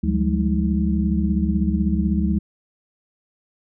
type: tone cluster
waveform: sine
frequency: 73.1 / 176 / 191.7 / 208 / 318.3 Hz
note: D2 / F3 / G3 / G#3 / D#4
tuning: -7 / +14 / -38 / +3 / +39 cents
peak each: -22 / -24 / -25 / -22 / -29 dBFS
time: 0.03-2.39 s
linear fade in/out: 10 ms
effects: none